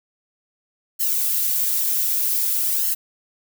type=noise with flanger; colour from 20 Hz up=violet; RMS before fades=-21 dBFS; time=0.99-2.95 s; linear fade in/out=20 ms; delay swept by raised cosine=0.83 to 6.63 ms; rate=0.53 Hz; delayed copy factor=-0.8; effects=none